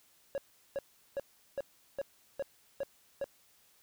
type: tone bursts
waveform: triangle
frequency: 554.4 Hz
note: C#5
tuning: in tune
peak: -30 dBFS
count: 8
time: 0.35-3.242 s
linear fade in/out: 0 ms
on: 29 ms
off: 380 ms
effects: white hiss -66 dBFS RMS until 3.82 s